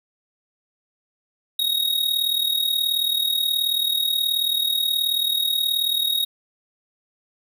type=tone with amplitude modulation; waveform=square; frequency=3762 Hz; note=A#7; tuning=15 cents sharp; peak=-17 dBFS; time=1.59-6.25 s; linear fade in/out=5 ms; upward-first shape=sine; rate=38.6 Hz; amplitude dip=70%; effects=none